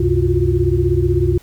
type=tone cluster; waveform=sine; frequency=68.1 / 94.4 / 129.2 / 346.3 / 362.5 Hz; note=C#2 / F#2 / C3 / F4 / F#4; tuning=-30 / +35 / -21 / -15 / -35 cents; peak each=-19 dBFS; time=0-1.38 s; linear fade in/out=5 ms; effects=pink hiss -48 dBFS RMS until 1.42 s